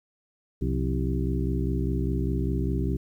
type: harmonic tone with a mistuned harmonic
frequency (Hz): 65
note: C2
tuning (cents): -11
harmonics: 1 / 2 / 3 / 4 / 5 / 6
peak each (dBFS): -27 / -30 / -32 / -33 / -34 / -35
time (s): 0.61-2.97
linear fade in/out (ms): 10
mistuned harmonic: 3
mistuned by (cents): -140
effects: 10-bit